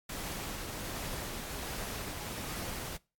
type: noise with tremolo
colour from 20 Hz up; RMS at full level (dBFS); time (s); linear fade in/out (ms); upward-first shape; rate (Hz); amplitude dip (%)
pink; -39; 0.09-2.97; 5; triangle; 1.3; 25
effects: noise-tail reverb RT60 0.3 s tail -23 dB re dry + AAC 64 kbps